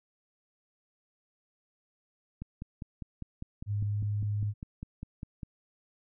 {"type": "click train", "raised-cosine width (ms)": 5, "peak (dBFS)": -26, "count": 16, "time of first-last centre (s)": [2.42, 5.432], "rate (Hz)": 4.98}
{"type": "tone with pitch glide", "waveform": "sine", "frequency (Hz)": [102.9, 103.74], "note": ["G#2", "G#2"], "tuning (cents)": [-16, -1], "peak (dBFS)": -28, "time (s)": [3.66, 4.54], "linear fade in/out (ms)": 50, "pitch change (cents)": 15, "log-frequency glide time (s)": [3.83, 4]}
{"effects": []}